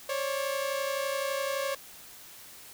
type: tone pair together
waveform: sawtooth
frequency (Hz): 542 / 573.8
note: C#5 / D5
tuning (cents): -39 / -40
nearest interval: minor second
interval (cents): 99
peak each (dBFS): -27 / -30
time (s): 0.09-1.75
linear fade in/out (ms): 5
effects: white hiss -49 dBFS RMS until 2.73 s